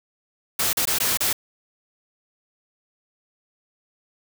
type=noise with dropouts; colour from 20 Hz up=white; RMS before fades=-22 dBFS; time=0.59-1.33 s; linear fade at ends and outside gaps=5 ms; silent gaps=0.731-0.77 / 0.854-0.872 / 0.986-1.001 / 1.173-1.204 s; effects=none

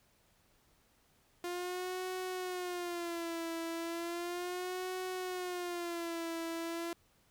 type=tone with vibrato; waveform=sawtooth; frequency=350 Hz; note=F4; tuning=4 cents sharp; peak=-33 dBFS; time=1.44-6.93 s; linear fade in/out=2 ms; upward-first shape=sine; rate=0.35 Hz; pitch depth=97 cents each way; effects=pink hiss -70 dBFS RMS until 7.3 s

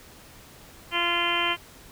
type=harmonic tone; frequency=345.3 Hz; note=F4; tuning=20 cents flat; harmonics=1 / 2 / 3 / 4 / 5 / 6 / 7 / 8 / 9; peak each=-34 / -34 / -29 / -33 / -34 / -31 / -32 / -31 / -28 dBFS; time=0.91-1.57 s; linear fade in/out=50 ms; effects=pink hiss -49 dBFS RMS until 1.91 s

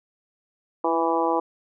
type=harmonic tone with a mistuned harmonic; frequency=164.9 Hz; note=E3; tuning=1 cent sharp; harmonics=2 / 3 / 4 / 5 / 6 / 7; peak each=-26 / -26 / -29 / -26 / -26 / -31 dBFS; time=0.84-1.4 s; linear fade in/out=5 ms; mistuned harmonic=2; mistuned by=+22 cents; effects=none

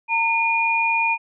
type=tone pair together; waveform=sine; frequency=912.5 / 2436 Hz; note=A#5 / D#7; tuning=-37 / -37 cents; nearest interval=octave + perfect fourth; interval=1700 cents; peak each=-21 / -19 dBFS; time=0.08-1.18 s; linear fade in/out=50 ms; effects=none

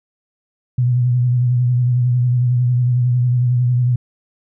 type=tone with vibrato; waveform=sine; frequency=123.47 Hz; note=B2; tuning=in tune; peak=-12 dBFS; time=0.78-3.96 s; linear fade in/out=5 ms; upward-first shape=triangle; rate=11 Hz; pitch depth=48 cents each way; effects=none

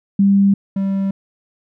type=tone pair in turn; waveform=sine / triangle; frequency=198.1 / 194.92 Hz; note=G3 / G3; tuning=+18 / -10 cents; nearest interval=unison; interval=28 cents; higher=first; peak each=-9 / -14 dBFS; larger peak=first; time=0.19-0.54 / 0.76-1.11 s; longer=neither; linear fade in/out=5 ms; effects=none

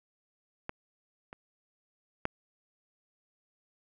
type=clicks; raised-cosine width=0.5 ms; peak=-20 / -29 / -14 dBFS; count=3; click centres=0.694 / 1.329 / 2.254 s; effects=none

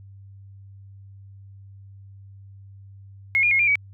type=tone with pitch steps; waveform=sine; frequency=2165 / 2420 / 2157 / 2391 / 2269 Hz; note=C#7 / D#7 / C#7 / D7 / C#7; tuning=-41 / -49 / -48 / +30 / +40 cents; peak=-16 dBFS; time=3.35-3.755 s; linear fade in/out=0 ms; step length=81 ms; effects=added 98 Hz sine -42 dBFS peak until 3.93 s

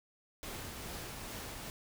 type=noise with tremolo; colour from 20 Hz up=pink; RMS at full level=-43 dBFS; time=0.43-1.7 s; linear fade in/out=0 ms; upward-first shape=triangle; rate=2.4 Hz; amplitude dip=25%; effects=none

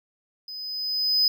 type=tone with level ramp; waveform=triangle; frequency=5020 Hz; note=D#8; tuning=15 cents sharp; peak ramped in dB=-34 to -15 dBFS; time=0.48-1.28 s; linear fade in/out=2 ms; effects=none

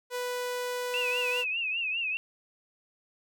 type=tone; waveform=sawtooth; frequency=493.9 Hz; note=B4; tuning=in tune; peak=-27 dBFS; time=0.1-1.45 s; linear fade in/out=50 ms
type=tone with vibrato; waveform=sine; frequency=2642 Hz; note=E7; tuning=3 cents sharp; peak=-28 dBFS; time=0.94-2.17 s; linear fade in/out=0 ms; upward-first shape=triangle; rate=5 Hz; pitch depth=130 cents each way
effects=none

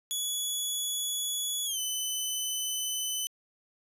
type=tone with pitch glide; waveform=15% pulse; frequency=3392 to 3022 Hz; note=G#7 to F#7; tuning=+36 to +36 cents; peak=-23 dBFS; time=0.11-3.27 s; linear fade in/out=0 ms; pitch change=-200 cents; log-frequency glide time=1.65-1.79 s; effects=resampled to 32000 Hz

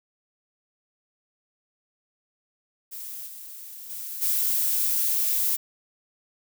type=noise with level steps; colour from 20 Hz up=violet; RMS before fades=-37 / -41 / -35 / -24 dBFS; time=2.91-5.57 s; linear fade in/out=20 ms; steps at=3.26 / 3.89 / 4.21 s; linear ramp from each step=20 ms; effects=none

